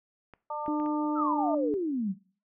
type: clicks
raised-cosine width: 0.5 ms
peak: -33 dBFS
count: 4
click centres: 0.337 / 0.662 / 0.8 / 0.861 s
type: harmonic tone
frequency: 299.1 Hz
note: D4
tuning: 32 cents sharp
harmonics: 2 / 3 / 4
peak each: -38 / -33 / -38 dBFS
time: 0.5-1.55 s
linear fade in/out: 5 ms
type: tone with pitch glide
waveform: sine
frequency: 301.4 to 296.1 Hz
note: D4 to D4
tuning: +45 to +14 cents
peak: -27 dBFS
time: 0.68-1.74 s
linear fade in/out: 0 ms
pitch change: -31 cents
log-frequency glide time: 1.13-1.41 s
type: exponential sweep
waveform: sine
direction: down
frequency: 1401 to 174.61 Hz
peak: -27 dBFS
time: 1.15-2.15 s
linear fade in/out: 50 ms
effects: noise-tail reverb RT60 0.4 s tail -19 dB re dry